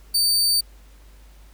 sawtooth tone, 4596 Hz, D8, 38 cents flat, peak -14 dBFS, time 0.14-0.61 s, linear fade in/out 10 ms, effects added 50 Hz sine -45 dBFS peak until 1.53 s + pink hiss -56 dBFS RMS until 1.53 s

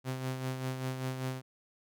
sawtooth tone with tremolo, 130 Hz, C3, 11 cents flat, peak -28 dBFS, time 0.04-1.42 s, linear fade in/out 50 ms, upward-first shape sine, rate 5.1 Hz, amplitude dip 50%, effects none

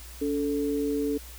sine tone pair together, 284.2 / 439.5 Hz, C#4 / A4, +43 / -2 cents, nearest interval minor sixth, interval 755 cents, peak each -27 / -28 dBFS, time 0.21-1.18 s, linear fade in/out 10 ms, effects added 60 Hz sine -43 dBFS peak until 1.38 s + white hiss -47 dBFS RMS until 1.38 s

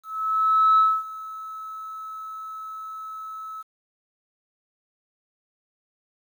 sine tone with ADSR envelope, 1299 Hz, E6, 26 cents flat, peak -12 dBFS, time 0.03-3.63 s, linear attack 750 ms, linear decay 250 ms, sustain -21 dB, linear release 19 ms, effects tanh soft clip ceiling -10 dBFS + 9-bit

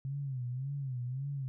sine tone with vibrato, 131.8 Hz, C3, 13 cents sharp, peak -34 dBFS, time 0.05-1.48 s, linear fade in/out 0 ms, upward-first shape sine, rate 1.8 Hz, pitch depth 130 cents each way, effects none

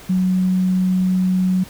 sine tone, 185 Hz, F#3, in tune, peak -14 dBFS, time 0.09-1.64 s, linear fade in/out 10 ms, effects pink hiss -41 dBFS RMS until 1.69 s

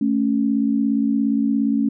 sine tone pair together, 220 / 277.2 Hz, A3 / C#4, 0 / 0 cents, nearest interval major third, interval 400 cents, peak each -19 dBFS, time 0.01-1.89 s, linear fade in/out 5 ms, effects none

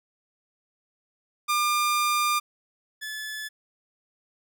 sawtooth tone pair in turn, 1200 / 1725.9 Hz, D6 / A6, +37 / -34 cents, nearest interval tritone, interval 629 cents, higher second, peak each -18 / -29 dBFS, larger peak first, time 1.48-2.4 / 3.01-3.49 s, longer first, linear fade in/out 20 ms, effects none

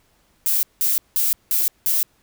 violet noise bursts, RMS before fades -19 dBFS, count 5, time 0.46-2.03 s, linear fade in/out 0 ms, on 170 ms, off 180 ms, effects pink hiss -61 dBFS RMS until 2.22 s

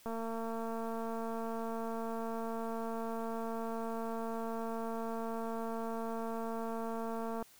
click train, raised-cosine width 1 ms, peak -27 dBFS, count 1673, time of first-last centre 0.06-7.426 s, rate 227 Hz, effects white hiss -61 dBFS RMS until 7.59 s

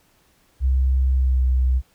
sine tone with pitch glide, 65.3 to 63.81 Hz, C2 to C2, -3 to -43 cents, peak -15 dBFS, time 0.6-1.82 s, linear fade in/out 50 ms, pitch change -40 cents, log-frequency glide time 1.12-1.42 s, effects pink hiss -60 dBFS RMS until 1.94 s

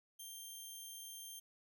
10% pulse tone, 3171 Hz, G7, 19 cents sharp, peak -40 dBFS, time 0.19-1.4 s, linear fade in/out 10 ms, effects none

